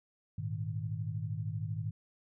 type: chord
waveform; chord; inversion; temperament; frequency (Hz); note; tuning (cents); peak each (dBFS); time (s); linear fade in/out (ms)
sine; Ab suspended second; none; equal; 103.83 / 116.54 / 155.56; Ab2 / Bb2 / Eb3; 0 / 0 / 0; -37 / -39 / -39; 0.38-1.91; 5
effects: none